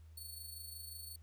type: tone with amplitude modulation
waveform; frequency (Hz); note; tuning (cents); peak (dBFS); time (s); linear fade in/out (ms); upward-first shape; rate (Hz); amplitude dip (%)
5% pulse; 4425; C#8; -4; -38; 0.17-1.16; 5; sine; 25.6; 50
effects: added 80 Hz sine -54 dBFS peak until 1.22 s + pink hiss -74 dBFS RMS until 1.22 s